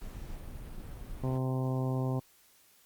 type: noise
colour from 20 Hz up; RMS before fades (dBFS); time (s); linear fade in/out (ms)
brown; -42; 0.01-1.38; 5
type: harmonic tone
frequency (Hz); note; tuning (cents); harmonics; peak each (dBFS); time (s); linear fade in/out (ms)
130; C3; -11; 1 / 2 / 3 / 4 / 5 / 6 / 7 / 8; -30 / -36 / -40 / -42 / -44 / -46 / -47 / -48; 1.23-2.2; 10
effects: white hiss -63 dBFS RMS until 2.85 s + Opus 48 kbps